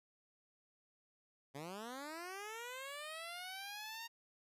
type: linear sweep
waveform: 10% pulse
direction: up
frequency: 132.2 to 932 Hz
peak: -37 dBFS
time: 1.54-4.08 s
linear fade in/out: 20 ms
effects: resampled to 32000 Hz